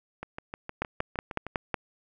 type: two click trains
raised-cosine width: 0.5 ms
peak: -12 / -21 dBFS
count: 6 / 9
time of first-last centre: 0.82-1.743 / 0.23-1.466 s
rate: 5.42 / 6.47 Hz
effects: none